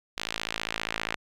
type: tone with band-pass filter sweep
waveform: sawtooth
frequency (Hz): 55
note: A1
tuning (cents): 0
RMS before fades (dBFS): -34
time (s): 0.17-1.16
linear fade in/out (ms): 10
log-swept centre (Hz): 3500 to 2200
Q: 1.2
effects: none